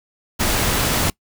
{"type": "noise with ADSR envelope", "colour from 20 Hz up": "pink", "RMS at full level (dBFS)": -17, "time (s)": [0.39, 1.1], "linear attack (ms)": 22, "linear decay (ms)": 5, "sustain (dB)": -2, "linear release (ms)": 3, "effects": ["noise-tail reverb RT60 0.1 s tail -24 dB re dry"]}